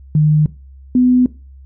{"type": "tone pair in turn", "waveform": "sine", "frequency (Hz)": [152.2, 250.5], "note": ["D#3", "B3"], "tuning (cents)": [-38, 25], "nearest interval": "major sixth", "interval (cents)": 863, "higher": "second", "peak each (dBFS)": -8, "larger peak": "neither", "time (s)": [[0.15, 0.46], [0.95, 1.26]], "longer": "neither", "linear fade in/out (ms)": 2, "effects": ["noise-tail reverb RT60 0.3 s tail -19 dB re dry", "added 67 Hz sine -36 dBFS peak until 1.65 s"]}